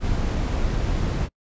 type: noise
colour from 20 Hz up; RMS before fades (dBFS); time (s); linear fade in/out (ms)
brown; -23; 0-1.29; 50
effects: noise-tail reverb RT60 0.1 s tail -26 dB re dry + resampled to 16000 Hz